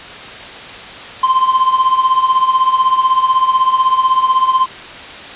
triangle tone with tremolo, 1041 Hz, C6, 9 cents flat, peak -4 dBFS, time 1.23-4.66 s, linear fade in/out 5 ms, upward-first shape triangle, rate 16 Hz, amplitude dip 80%, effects white hiss -30 dBFS RMS until 5.35 s + resampled to 8000 Hz

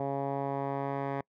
10% pulse tone with low-pass filter sweep, 138.59 Hz, C#3, in tune, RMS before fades -33 dBFS, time 0-1.21 s, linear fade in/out 2 ms, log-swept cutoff 750 to 1400 Hz, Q 1.8, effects noise-tail reverb RT60 0.1 s tail -26 dB re dry

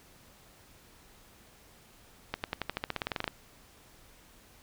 accelerating click train, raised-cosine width 0.3 ms, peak -15 dBFS, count 16, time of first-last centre 2.34-3.278 s, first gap 99 ms, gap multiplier 0.93, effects pink hiss -58 dBFS RMS until 4.62 s

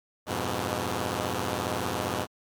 5% pulse chord, F diminished, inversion none, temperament equal with one note detuned, 87.31 / 102.22 / 123.47 Hz, F2 / Ab2 / Cb3, 0 / -27 / 0 cents, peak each -21 dBFS, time 0.26-2.27 s, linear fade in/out 50 ms, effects MP3 96 kbps

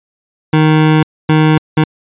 25% pulse tone bursts at uneven times, 155.56 Hz, D#3, in tune, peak -3 dBFS, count 3, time 0.53-1.03 / 1.29-1.58 / 1.77-1.84 s, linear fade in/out 5 ms, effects resampled to 8000 Hz

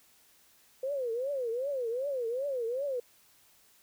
sine tone with vibrato, 510 Hz, C5, 44 cents flat, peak -30 dBFS, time 0.83-3 s, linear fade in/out 5 ms, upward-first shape triangle, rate 2.6 Hz, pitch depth 240 cents each way, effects white hiss -63 dBFS RMS until 3.82 s

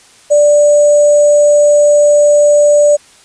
sine tone with sample-and-hold, 587.3 Hz, D5, in tune, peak -4 dBFS, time 0.3-2.97 s, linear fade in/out 20 ms, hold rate 7350 Hz, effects white hiss -43 dBFS RMS until 3.24 s + resampled to 22050 Hz

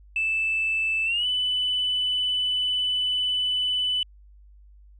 sine tone with pitch glide, 2637 to 2994 Hz, E7 to F#7, 0 to +20 cents, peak -21 dBFS, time 0.16-4.03 s, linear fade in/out 2 ms, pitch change +220 cents, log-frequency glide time 1.05-1.26 s, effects tanh soft clip ceiling -17 dBFS + added 50 Hz sine -48 dBFS peak until 4.99 s

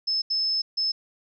sine tone bursts at uneven times, 5230 Hz, E8, 15 cents flat, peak -22 dBFS, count 3, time 0.07-0.22 / 0.3-0.62 / 0.77-0.92 s, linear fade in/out 10 ms, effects none

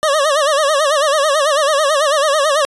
25% pulse tone with vibrato, 588 Hz, D5, 2 cents sharp, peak -8 dBFS, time 0.03-2.65 s, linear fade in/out 0 ms, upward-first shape sine, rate 9.1 Hz, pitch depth 130 cents each way, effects resampled to 24000 Hz

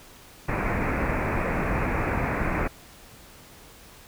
pink low-pass noise, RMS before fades -26 dBFS, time 0.48-2.68 s, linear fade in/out 10 ms, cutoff 2500 Hz, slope 96 dB/octave, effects pink hiss -49 dBFS RMS until 4.07 s

